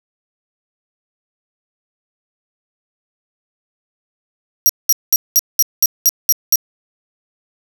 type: tone bursts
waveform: 20% pulse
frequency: 5720 Hz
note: F8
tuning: 41 cents sharp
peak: -3 dBFS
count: 9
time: 4.66-6.557 s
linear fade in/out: 0 ms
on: 33 ms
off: 200 ms
effects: none